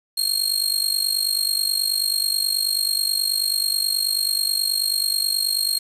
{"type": "tone with amplitude modulation", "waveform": "sawtooth", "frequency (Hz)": 4244, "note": "C8", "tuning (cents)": 24, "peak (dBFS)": -13, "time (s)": [0.17, 5.79], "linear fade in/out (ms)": 10, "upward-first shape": "sine", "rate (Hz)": 49.3, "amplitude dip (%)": 80, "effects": ["resampled to 32000 Hz", "7-bit"]}